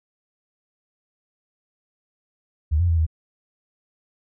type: tone with pitch steps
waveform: sine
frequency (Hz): 76.2 / 87.5 / 83 / 79.8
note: D#2 / F2 / E2 / D#2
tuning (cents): -36 / +4 / +12 / +44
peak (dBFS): -16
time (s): 2.71-3.066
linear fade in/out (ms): 20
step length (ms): 89
effects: none